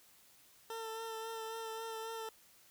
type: tone with vibrato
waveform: 20% pulse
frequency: 448.6 Hz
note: A4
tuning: 34 cents sharp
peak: -36 dBFS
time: 0.7-2.29 s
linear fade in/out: 2 ms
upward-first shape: sine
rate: 3.7 Hz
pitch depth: 20 cents each way
effects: white hiss -64 dBFS RMS until 2.7 s